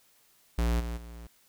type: tone with level steps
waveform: square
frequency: 58.27 Hz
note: A#1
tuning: in tune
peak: -25 / -33 / -43 dBFS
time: 0.58-1.27 s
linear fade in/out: 5 ms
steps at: 0.79 / 0.96 s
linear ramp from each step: 20 ms
effects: white hiss -64 dBFS RMS until 1.48 s